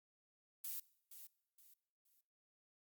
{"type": "noise with echo", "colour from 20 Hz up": "violet", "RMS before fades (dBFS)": -45, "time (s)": [0.64, 0.8], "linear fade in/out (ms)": 5, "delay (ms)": 470, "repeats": 3, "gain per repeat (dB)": -10, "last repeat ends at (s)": 2.21, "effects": ["noise-tail reverb RT60 0.8 s tail -22 dB re dry", "Opus 48 kbps"]}